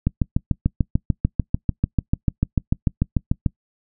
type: click train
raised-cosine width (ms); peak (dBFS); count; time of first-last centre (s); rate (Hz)
5; -5; 24; 0.07-3.462; 6.78
effects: noise-tail reverb RT60 0.1 s tail -24 dB re dry